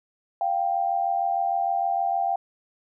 sine tone pair together, 697.5 / 784 Hz, F5 / G5, -2 / 0 cents, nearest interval major second, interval 202 cents, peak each -25 / -24 dBFS, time 0.41-2.36 s, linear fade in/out 2 ms, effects none

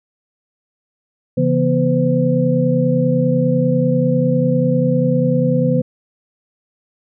sine tone cluster, 138.6 / 168.7 / 243.5 / 510 Hz, C#3 / E3 / B3 / C5, 0 / +40 / -24 / -44 cents, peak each -18 dBFS, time 1.37-5.82 s, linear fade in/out 10 ms, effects none

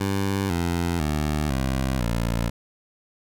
15% pulse tone with pitch steps, 98.1 / 85.9 / 75.21 / 65.85 / 57.66 Hz, G2 / F2 / D2 / C2 / A#1, +2 / -28 / +42 / +12 / -18 cents, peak -16 dBFS, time 0-2.5 s, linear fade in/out 10 ms, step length 500 ms, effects none

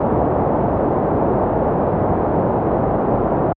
white low-pass noise, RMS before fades -17 dBFS, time 0-3.53 s, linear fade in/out 5 ms, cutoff 790 Hz, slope 24 dB/octave, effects high-pass 60 Hz 12 dB/octave

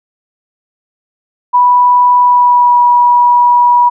sine tone with pitch glide, 984 to 969.9 Hz, B5 to B5, -7 to -32 cents, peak -4 dBFS, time 1.53-3.9 s, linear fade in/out 20 ms, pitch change -25 cents, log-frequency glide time 2.2-2.79 s, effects none

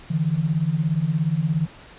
sine beating tone pair, 146.83 / 163.83 Hz, D3 / E3, 0 / -10 cents, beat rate 17 Hz, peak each -23 / -21 dBFS, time 0.1-1.67 s, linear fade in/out 10 ms, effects pink hiss -45 dBFS RMS until 1.98 s + resampled to 8000 Hz

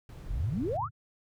brown noise, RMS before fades -44 dBFS, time 0.09-0.77 s, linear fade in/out 2 ms
sine chord, F augmented, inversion none, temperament equal, 87.31 / 110 / 138.59 Hz, F2 / A2 / C#3, 0 / 0 / 0 cents, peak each -43 / -39 / -43 dBFS, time 0.27-0.91 s, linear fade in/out 50 ms
sine exponential sweep, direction up, 32.52 to 1456 Hz, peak -29 dBFS, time 0.27-0.89 s, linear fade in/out 50 ms
effects none

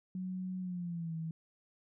sine tone with pitch glide, 185 to 161.98 Hz, F#3 to E3, 0 to -30 cents, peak -36 dBFS, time 0.15-1.31 s, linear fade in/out 2 ms, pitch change -230 cents, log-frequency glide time 0.6-1.15 s, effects none

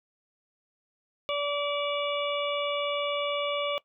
harmonic tone, 577 Hz, D5, 31 cents flat, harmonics 1 / 2 / 4 / 5 / 6, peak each -29 / -33 / -36 / -36 / -37 dBFS, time 1.29-3.78 s, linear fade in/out 0 ms, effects noise-tail reverb RT60 0.1 s tail -20 dB re dry

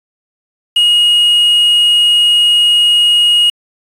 triangle tone with quantisation, 2880 Hz, F#7, 47 cents flat, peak -5 dBFS, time 0.76-3.5 s, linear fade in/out 5 ms, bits 5, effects resampled to 32000 Hz

